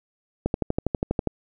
click train, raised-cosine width 2 ms, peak -9 dBFS, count 11, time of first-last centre 0.46-1.273 s, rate 12.3 Hz, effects none

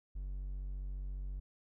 triangle tone, 47.32 Hz, F#1, 40 cents sharp, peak -36 dBFS, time 0.15-1.4 s, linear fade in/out 10 ms, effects none

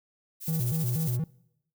violet noise with tremolo, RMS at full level -33 dBFS, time 0.4-1.18 s, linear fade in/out 50 ms, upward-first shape triangle, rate 15 Hz, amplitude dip 60%
triangle tone with vibrato, 140 Hz, C#3, 18 cents sharp, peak -24 dBFS, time 0.48-1.24 s, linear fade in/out 2 ms, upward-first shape square, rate 4.2 Hz, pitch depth 240 cents each way
effects noise-tail reverb RT60 0.8 s tail -23 dB re dry

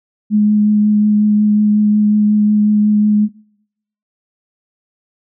sine tone with vibrato, 210.1 Hz, G#3, 20 cents sharp, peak -8 dBFS, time 0.3-3.29 s, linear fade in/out 50 ms, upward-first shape triangle, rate 5.5 Hz, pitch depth 13 cents each way, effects noise-tail reverb RT60 0.8 s tail -24 dB re dry

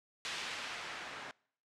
blue noise with low-pass filter sweep, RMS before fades -43 dBFS, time 0.25-1.31 s, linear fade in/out 0 ms, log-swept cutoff 3200 to 1400 Hz, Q 0.83, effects noise-tail reverb RT60 0.6 s tail -25 dB re dry + low-pass 9000 Hz 12 dB/octave

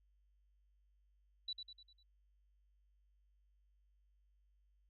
sine tone with echo, 3949 Hz, B7, 1 cent flat, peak -39 dBFS, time 1.48-1.53 s, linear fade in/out 5 ms, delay 100 ms, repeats 5, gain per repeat -6 dB, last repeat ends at 2.03 s, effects added 50 Hz sine -70 dBFS peak until 4.89 s

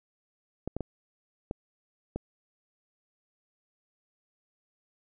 clicks, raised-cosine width 2 ms, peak -19 dBFS, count 5, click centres 0.676 / 0.766 / 0.807 / 1.511 / 2.16 s, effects none

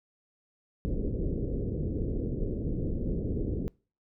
pink low-pass noise, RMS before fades -31 dBFS, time 0.85-3.68 s, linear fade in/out 0 ms, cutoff 490 Hz, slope 48 dB/octave, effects noise-tail reverb RT60 0.4 s tail -26 dB re dry

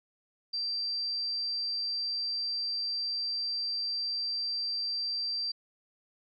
sine tone, 4699 Hz, D8, in tune, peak -30 dBFS, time 0.53-5.52 s, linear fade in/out 10 ms, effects none

